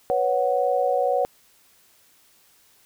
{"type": "chord", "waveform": "sine", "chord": "B suspended second", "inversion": "none", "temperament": "just", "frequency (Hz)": [493.9, 555.6, 740.8], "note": ["B4", "C#5", "F#5"], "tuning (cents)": [0, 4, 2], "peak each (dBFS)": [-24, -23, -23], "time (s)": [0.1, 1.25], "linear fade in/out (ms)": 0, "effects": ["white hiss -58 dBFS RMS until 2.85 s"]}